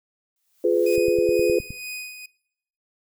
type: noise with exponential growth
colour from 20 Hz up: blue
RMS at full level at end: -37 dBFS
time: 0.36-0.96 s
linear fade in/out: 2 ms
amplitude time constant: 130 ms
type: chord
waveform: sine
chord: F diminished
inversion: none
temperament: just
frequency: 349.2 / 419.1 / 502.9 Hz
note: F4 / Ab4 / Cb5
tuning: 0 / +16 / +31 cents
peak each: -21 dBFS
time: 0.64-1.59 s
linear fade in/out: 5 ms
type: tone with tremolo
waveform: sawtooth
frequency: 2492 Hz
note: D#7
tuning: 2 cents sharp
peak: -27 dBFS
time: 0.86-2.26 s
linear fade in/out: 5 ms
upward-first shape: sine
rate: 2.1 Hz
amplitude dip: 60%
type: click train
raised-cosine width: 5 ms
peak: -22 dBFS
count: 8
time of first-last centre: 0.98-1.705 s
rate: 9.65 Hz
effects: noise-tail reverb RT60 0.8 s tail -23 dB re dry